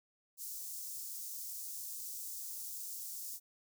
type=high-pass noise; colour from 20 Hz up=white; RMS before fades=-44 dBFS; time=0.37-3.4 s; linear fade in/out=50 ms; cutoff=5600 Hz; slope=24 dB/octave; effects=none